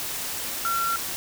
sine tone in noise, 1365 Hz, F6, 40 cents flat, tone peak -23 dBFS, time 0.65-0.96 s, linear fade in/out 0 ms, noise white, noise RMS -31 dBFS, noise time 0-1.16 s, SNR +5 dB, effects none

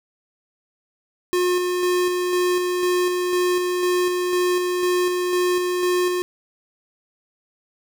square tone with tremolo, 359.3 Hz, F4, 49 cents sharp, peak -18 dBFS, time 1.33-6.22 s, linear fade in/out 0 ms, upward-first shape square, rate 2 Hz, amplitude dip 30%, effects none

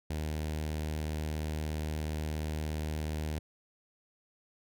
sawtooth tone with notch filter, 77 Hz, D#2, 17 cents flat, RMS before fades -35 dBFS, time 0.1-3.39 s, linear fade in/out 5 ms, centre 1200 Hz, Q 1.9, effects none

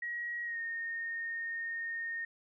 sine tone with pitch glide, 1902 to 1841.5 Hz, A#6 to A#6, +34 to -22 cents, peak -35 dBFS, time 0.02-2.25 s, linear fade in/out 5 ms, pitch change -56 cents, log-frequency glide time 0.44-0.59 s, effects none

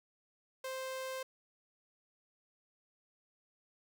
sawtooth tone, 523.3 Hz, C5, in tune, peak -35 dBFS, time 0.64-1.23 s, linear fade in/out 5 ms, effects none

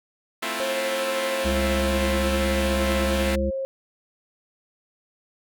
5% pulse chord, F major seventh, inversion first, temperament equal, 220 / 261.6 / 329.6 / 349.2 Hz, A3 / C4 / E4 / F4, 0 / 0 / 0 / 0 cents, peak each -21 dBFS, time 0.42-3.36 s, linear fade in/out 10 ms
sine tone, 536 Hz, C5, 42 cents sharp, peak -25 dBFS, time 0.6-3.65 s, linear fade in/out 0 ms
harmonic tone, 68 Hz, C#2, 33 cents flat, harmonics 1 / 3 / 5, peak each -25 / -27 / -31 dBFS, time 1.44-3.51 s, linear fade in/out 20 ms
effects none

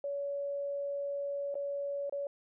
sine tone with dropouts, 565 Hz, C#5, 33 cents sharp, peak -33 dBFS, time 0.04-2.27 s, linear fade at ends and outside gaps 2 ms, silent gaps 1.543-1.553 / 2.096-2.124 s, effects none

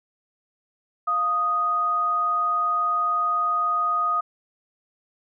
sine tone pair together, 698.5 / 1243.6 Hz, F5 / D#6, 0 / -1 cents, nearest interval minor seventh, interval 999 cents, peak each -32 / -20 dBFS, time 1.07-4.21 s, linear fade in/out 10 ms, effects none

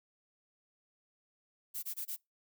violet noise bursts, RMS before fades -39 dBFS, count 4, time 1.74-2.166 s, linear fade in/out 20 ms, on 90 ms, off 22 ms, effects noise-tail reverb RT60 0.2 s tail -25 dB re dry

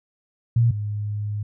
sine tone pair in turn, 117 / 104.24 Hz, A#2 / G#2, +7 / +7 cents, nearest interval major second, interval 200 cents, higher first, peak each -14 / -24 dBFS, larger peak first, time 0.56-0.71 / 0.71-1.43 s, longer second, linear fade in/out 5 ms, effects none

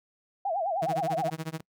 sine tone with vibrato, 722 Hz, F#5, 43 cents flat, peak -26 dBFS, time 0.45-1.3 s, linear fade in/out 5 ms, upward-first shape sine, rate 9.6 Hz, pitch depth 210 cents each way
sawtooth tone with tremolo, 160 Hz, D#3, 49 cents sharp, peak -26 dBFS, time 0.82-1.61 s, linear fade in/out 5 ms, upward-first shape sine, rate 14 Hz, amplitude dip 100%
effects noise-tail reverb RT60 0.1 s tail -25 dB re dry

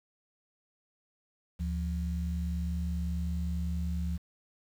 sine tone pair together, 74.83 / 174.61 Hz, D2 / F3, +33 / 0 cents, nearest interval octave + minor third, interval 1467 cents, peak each -31 / -35 dBFS, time 1.59-4.18 s, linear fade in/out 20 ms, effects 9-bit

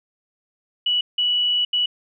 sine tone bursts at uneven times, 2945 Hz, F#7, 9 cents flat, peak -17 dBFS, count 3, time 0.86-1.01 / 1.18-1.65 / 1.73-1.86 s, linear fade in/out 5 ms, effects none

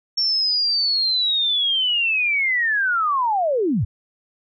sine linear sweep, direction down, 5480 to 76.1 Hz, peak -17 dBFS, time 0.17-3.85 s, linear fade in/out 10 ms, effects none

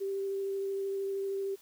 sine tone with vibrato, 392 Hz, G4, in tune, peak -31 dBFS, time 0-1.56 s, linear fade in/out 20 ms, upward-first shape triangle, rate 13 Hz, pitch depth 12 cents each way, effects white hiss -60 dBFS RMS until 1.61 s

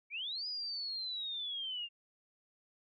sine linear two-way sweep, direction up then down, 2217 to 4978 to 2770 Hz, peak -37 dBFS, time 0.1-1.89 s, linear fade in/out 50 ms, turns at 0.47 s, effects none

